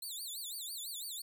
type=tone with vibrato; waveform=15% pulse; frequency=3980 Hz; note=B7; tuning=13 cents sharp; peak=-34 dBFS; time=0.02-1.22 s; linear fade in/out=5 ms; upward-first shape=sine; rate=6 Hz; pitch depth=260 cents each way; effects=none